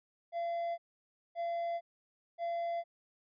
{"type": "tone bursts", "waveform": "triangle", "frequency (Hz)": 682, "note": "F5", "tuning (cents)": -41, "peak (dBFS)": -31, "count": 3, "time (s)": [0.32, 2.84], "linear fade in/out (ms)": 50, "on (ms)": 460, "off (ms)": 570, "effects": ["resampled to 11025 Hz"]}